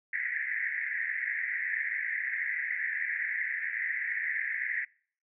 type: band-pass noise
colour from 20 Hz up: white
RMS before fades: -33 dBFS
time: 0.13-4.85 s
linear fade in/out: 5 ms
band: 1700 to 2100 Hz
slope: 96 dB/octave
effects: noise-tail reverb RT60 0.5 s tail -25 dB re dry